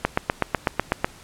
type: click train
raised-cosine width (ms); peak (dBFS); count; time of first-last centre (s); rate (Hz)
0.5; -3; 9; 0.05-1.045; 8.04
effects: pink hiss -47 dBFS RMS until 1.23 s + low-pass 11000 Hz 12 dB/octave